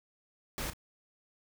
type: noise with echo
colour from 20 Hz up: pink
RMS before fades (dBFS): -37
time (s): 0.58-0.7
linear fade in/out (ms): 0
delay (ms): 34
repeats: 1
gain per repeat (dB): -11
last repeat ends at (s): 0.734
effects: none